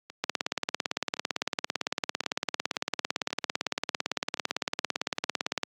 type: two click trains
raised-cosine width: 0.2 ms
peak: -24 / -9 dBFS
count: 5 / 97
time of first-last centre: 0.1-4.374 / 0.24-5.633 s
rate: 0.936 / 17.8 Hz
effects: high-pass 200 Hz 12 dB/octave + AAC 64 kbps